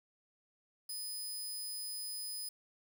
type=tone; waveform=15% pulse; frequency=5000 Hz; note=D#8; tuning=8 cents sharp; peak=-33 dBFS; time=0.89-2.49 s; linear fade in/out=5 ms; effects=10-bit